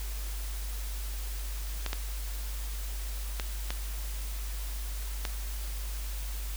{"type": "clicks", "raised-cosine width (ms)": 0.2, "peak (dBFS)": -15, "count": 5, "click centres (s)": [1.863, 1.931, 3.398, 3.705, 5.252], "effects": ["added 50 Hz sine -33 dBFS peak until 6.56 s", "white hiss -44 dBFS RMS until 6.56 s"]}